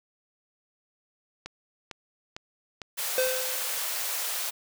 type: click train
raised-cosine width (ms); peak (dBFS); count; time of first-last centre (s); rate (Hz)
0.2; -20; 5; 1.46-3.27; 2.21
type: high-pass noise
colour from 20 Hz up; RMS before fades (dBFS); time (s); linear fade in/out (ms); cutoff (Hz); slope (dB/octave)
white; -31; 2.97-4.51; 20; 480; 24
type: tone with exponential decay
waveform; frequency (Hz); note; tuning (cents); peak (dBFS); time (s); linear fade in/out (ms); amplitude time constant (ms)
square; 514; C5; -31; -22; 3.18-3.87; 1; 150
effects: none